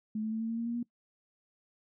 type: tone with pitch steps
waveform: sine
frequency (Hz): 215.7 / 218.8 / 222 / 225.2 / 228.5 / 231.9 / 235.2 / 238.6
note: A3 / A3 / A3 / A3 / A#3 / A#3 / A#3 / A#3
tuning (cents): -34 / -9 / +16 / +40 / -34 / -9 / +16 / +41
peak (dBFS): -31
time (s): 0.15-0.83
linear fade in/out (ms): 5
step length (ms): 85
effects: noise-tail reverb RT60 0.1 s tail -21 dB re dry